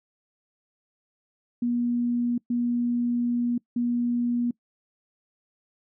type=tone bursts at uneven times; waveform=sine; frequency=240.4 Hz; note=B3; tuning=46 cents flat; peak=-22 dBFS; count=3; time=1.62-2.38 / 2.5-3.58 / 3.76-4.51 s; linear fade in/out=5 ms; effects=noise-tail reverb RT60 0.1 s tail -23 dB re dry